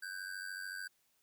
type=ring-modulated tone; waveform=square; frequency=1559 Hz; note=G6; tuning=10 cents flat; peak=-39 dBFS; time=0.02-0.88 s; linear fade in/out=10 ms; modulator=46.8 Hz; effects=white hiss -75 dBFS RMS until 1.22 s